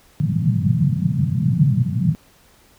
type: band-pass noise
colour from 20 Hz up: pink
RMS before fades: -18 dBFS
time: 0.2-2.15 s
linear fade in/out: 0 ms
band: 110 to 190 Hz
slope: 48 dB/octave
effects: pink hiss -53 dBFS RMS until 2.78 s